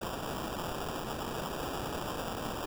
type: noise with sample-and-hold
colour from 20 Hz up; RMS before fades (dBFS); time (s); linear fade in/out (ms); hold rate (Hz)
violet; -37; 0.01-2.66; 10; 2100
effects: none